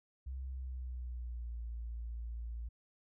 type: tone with pitch glide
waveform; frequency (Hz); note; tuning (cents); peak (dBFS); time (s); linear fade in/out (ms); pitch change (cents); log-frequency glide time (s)
sine; 65.41 to 57.6; C2 to A#1; 0 to -20; -39; 0.26-2.69; 10; -220; 0.48-1.62
effects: none